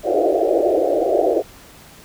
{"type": "band-pass noise", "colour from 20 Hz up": "white", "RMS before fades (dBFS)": -17, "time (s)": [0.03, 1.43], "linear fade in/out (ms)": 50, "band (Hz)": [310, 710], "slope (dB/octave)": 96, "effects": ["pink hiss -44 dBFS RMS until 2.04 s"]}